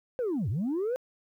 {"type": "linear two-way sweep", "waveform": "sine", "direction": "down then up", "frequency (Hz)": [525, 86, 525], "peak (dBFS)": -25, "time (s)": [0.19, 0.96], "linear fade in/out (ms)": 0, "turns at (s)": 0.49, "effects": ["tanh soft clip ceiling -25 dBFS", "11-bit"]}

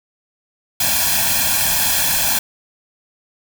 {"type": "noise with comb filter", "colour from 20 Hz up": "white", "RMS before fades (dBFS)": -17, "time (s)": [0.8, 2.39], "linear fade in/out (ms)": 5, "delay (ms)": 1.2, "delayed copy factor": 0.95, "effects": []}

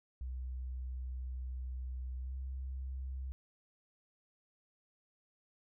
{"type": "tone with pitch glide", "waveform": "sine", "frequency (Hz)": [63.4, 65.52], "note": ["B1", "C2"], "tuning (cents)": [46, 3], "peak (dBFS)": -38, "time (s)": [0.21, 3.32], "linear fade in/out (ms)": 0, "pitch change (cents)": 57, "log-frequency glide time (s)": [2.2, 2.34], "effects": []}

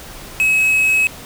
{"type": "tone with quantisation", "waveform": "triangle", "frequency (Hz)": 2564, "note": "E7", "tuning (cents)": -49, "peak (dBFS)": -10, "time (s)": [0.4, 1.07], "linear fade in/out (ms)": 0, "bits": 5, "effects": ["pink hiss -35 dBFS RMS until 1.25 s"]}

